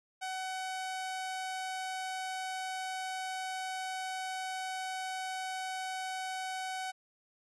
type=tone; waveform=sawtooth; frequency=752 Hz; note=F#5; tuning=28 cents sharp; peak=-32 dBFS; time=0.21-6.92 s; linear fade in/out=20 ms; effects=resampled to 24000 Hz